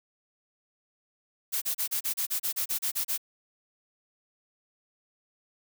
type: noise bursts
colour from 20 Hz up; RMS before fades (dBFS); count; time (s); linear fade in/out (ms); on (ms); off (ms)
blue; -29; 13; 1.52-3.178; 20; 98; 32
effects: none